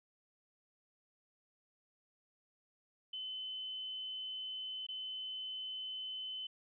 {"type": "tone with dropouts", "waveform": "sine", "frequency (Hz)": 3040, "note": "F#7", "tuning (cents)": 46, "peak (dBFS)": -40, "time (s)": [3.13, 6.47], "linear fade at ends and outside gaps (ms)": 5, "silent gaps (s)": [4.867, 4.886], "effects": []}